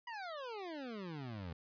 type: exponential sweep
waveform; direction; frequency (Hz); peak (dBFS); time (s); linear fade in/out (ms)
25% pulse; down; 987.8 to 79.7; -39; 0.07-1.53; 5
effects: resampled to 11025 Hz